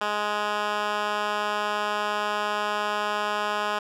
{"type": "tone with band-pass filter", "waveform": "10% pulse", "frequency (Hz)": 208.6, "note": "G#3", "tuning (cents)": 8, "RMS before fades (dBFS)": -27, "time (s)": [0.01, 3.79], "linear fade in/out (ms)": 5, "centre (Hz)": 1600, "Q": 0.81, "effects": []}